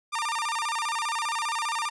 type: tone with vibrato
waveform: sawtooth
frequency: 1046.5 Hz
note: C6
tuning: in tune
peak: -23 dBFS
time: 0.12-1.9 s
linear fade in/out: 20 ms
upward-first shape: square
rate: 15 Hz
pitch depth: 230 cents each way
effects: resampled to 24000 Hz